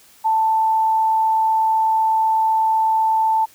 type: tone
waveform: sine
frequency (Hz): 884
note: A5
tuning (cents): +8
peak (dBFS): -14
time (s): 0.24-3.46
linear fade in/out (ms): 20
effects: white hiss -50 dBFS RMS until 3.54 s